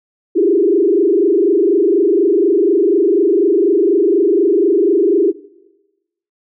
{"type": "tone with frequency modulation", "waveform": "sine", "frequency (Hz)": 370, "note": "F#4", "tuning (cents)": 0, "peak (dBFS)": -9, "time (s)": [0.35, 5.32], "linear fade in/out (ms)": 20, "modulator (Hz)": 24.1, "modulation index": 2.2, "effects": ["noise-tail reverb RT60 1.0 s tail -19 dB re dry"]}